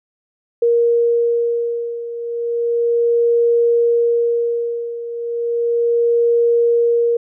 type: beating tone pair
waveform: sine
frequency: 470 / 470.34 Hz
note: A#4 / A#4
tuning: +14 / +15 cents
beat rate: 0.34 Hz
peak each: -15 / -19 dBFS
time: 0.62-7.17 s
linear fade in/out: 5 ms
effects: none